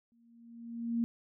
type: tone with exponential growth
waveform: sine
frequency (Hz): 233.1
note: A#3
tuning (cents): 0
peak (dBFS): -26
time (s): 0.12-1.04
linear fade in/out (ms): 0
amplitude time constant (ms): 200
effects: none